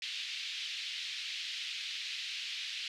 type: band-pass noise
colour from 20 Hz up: white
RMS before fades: -40 dBFS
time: 0.02-2.88 s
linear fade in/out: 2 ms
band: 2400 to 4100 Hz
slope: 24 dB/octave
effects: none